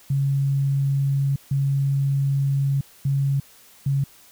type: tone bursts at uneven times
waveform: sine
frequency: 138.3 Hz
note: C#3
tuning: 4 cents flat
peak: -18 dBFS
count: 4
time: 0.1-1.36 / 1.51-2.81 / 3.05-3.4 / 3.86-4.04 s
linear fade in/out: 5 ms
effects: white hiss -51 dBFS RMS until 4.31 s